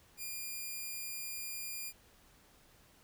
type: tone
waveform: 5% pulse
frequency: 2410 Hz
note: D7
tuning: 44 cents sharp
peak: -30 dBFS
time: 0.17-1.93 s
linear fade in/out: 50 ms
effects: pink hiss -64 dBFS RMS until 3.03 s